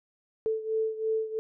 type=beating tone pair; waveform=sine; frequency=440 / 443 Hz; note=A4 / A4; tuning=0 / +12 cents; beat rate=3 Hz; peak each=-28 / -32 dBFS; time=0.46-1.39 s; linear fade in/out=0 ms; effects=none